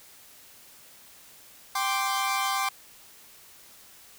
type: chord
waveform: sawtooth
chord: G suspended fourth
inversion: none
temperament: equal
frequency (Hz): 784 / 1046.5 / 1174.7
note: G5 / C6 / D6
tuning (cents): 0 / 0 / 0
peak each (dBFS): -26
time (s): 1.75-2.69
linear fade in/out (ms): 5
effects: white hiss -52 dBFS RMS until 4.18 s